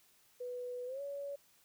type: tone with pitch glide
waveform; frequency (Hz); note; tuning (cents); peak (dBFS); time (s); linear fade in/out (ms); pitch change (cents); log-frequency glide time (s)
sine; 493.9 to 564.1; B4 to C#5; 0 to +30; -39; 0.4-1.36; 10; +230; 0.86-1.01
effects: white hiss -68 dBFS RMS until 1.64 s